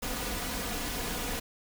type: noise with comb filter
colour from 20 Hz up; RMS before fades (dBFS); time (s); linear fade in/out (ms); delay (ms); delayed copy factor
pink; -34; 0.02-1.4; 10; 4.1; +0.55
effects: none